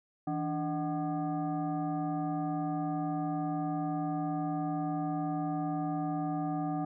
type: tone with frequency modulation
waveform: sine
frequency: 293.7 Hz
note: D4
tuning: in tune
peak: -30 dBFS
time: 0.27-6.85 s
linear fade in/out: 5 ms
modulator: 457 Hz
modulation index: 1.2
effects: none